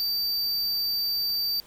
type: tone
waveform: square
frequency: 4643 Hz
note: D8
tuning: 21 cents flat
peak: -25 dBFS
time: 0-1.6 s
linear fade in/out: 0 ms
effects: pink hiss -53 dBFS RMS until 1.66 s